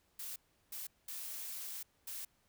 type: noise bursts at uneven times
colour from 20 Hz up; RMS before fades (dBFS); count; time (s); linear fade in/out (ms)
blue; -44; 4; 0.19-0.36 / 0.72-0.87 / 1.08-1.83 / 2.07-2.25; 5
effects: pink hiss -74 dBFS RMS until 2.48 s